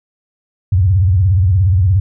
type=tone with vibrato; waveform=sine; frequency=92.9 Hz; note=F#2; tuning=7 cents sharp; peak=-8 dBFS; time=0.72-2 s; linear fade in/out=5 ms; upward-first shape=sine; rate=17 Hz; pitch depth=200 cents each way; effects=none